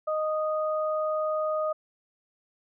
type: tone pair together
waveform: sine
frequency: 620 / 1240 Hz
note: D#5 / D#6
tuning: -6 / -6 cents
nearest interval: octave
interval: 1200 cents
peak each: -26 / -31 dBFS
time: 0.07-1.73 s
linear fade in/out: 10 ms
effects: none